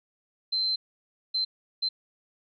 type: tone bursts at uneven times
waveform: sine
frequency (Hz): 4098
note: C8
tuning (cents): -37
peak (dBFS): -24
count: 3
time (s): 0.52-0.76 / 1.34-1.45 / 1.82-1.89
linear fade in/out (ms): 10
effects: none